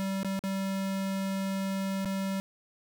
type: tone with dropouts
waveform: square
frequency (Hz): 193.6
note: G3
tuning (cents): -21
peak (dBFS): -30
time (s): 0-2.4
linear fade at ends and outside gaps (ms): 0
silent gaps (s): 0.231-0.247 / 0.392-0.438 / 2.048-2.056
effects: none